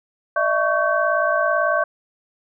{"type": "tone cluster", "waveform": "sine", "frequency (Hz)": [604, 662, 1118, 1543], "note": ["D5", "E5", "C#6", "G6"], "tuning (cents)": [48, 7, 14, -28], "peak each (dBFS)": -22, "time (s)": [0.36, 1.84], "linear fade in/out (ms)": 5, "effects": []}